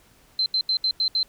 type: tone bursts at uneven times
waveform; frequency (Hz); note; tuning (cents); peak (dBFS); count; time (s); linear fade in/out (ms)
sine; 4100; C8; -36; -19; 6; 0.39-0.46 / 0.54-0.61 / 0.69-0.77 / 0.84-0.91 / 1-1.08 / 1.15-1.23; 2
effects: pink hiss -57 dBFS RMS until 1.28 s